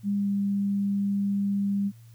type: tone with pitch glide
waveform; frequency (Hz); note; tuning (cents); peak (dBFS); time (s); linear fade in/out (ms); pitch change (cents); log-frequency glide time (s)
sine; 201.7 to 199.84; G3 to G3; +50 to +34; -23; 0.03-1.92; 50; -16; 0.17-0.29
effects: added 115 Hz sine -47 dBFS peak until 2.14 s + white hiss -63 dBFS RMS until 2.14 s